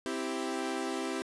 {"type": "chord", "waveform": "sawtooth", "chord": "C major", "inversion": "none", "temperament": "equal", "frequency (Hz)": [261.6, 329.6, 392], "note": ["C4", "E4", "G4"], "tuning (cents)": [0, 0, 0], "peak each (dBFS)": -33, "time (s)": [0.06, 1.22], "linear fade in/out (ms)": 0, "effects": ["resampled to 24000 Hz", "10-bit"]}